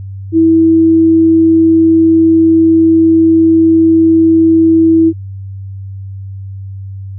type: tone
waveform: sine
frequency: 325.8 Hz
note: E4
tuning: 20 cents flat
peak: -4 dBFS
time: 0.32-5.13 s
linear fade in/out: 50 ms
effects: added 97 Hz sine -22 dBFS peak until 7.18 s